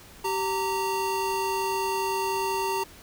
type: tone pair together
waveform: square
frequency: 387.1 / 919.9 Hz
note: G4 / A#5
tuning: -22 / -23 cents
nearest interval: octave + minor third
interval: 1499 cents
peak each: -30 / -28 dBFS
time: 0.24-2.84 s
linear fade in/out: 10 ms
effects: pink hiss -49 dBFS RMS until 3.02 s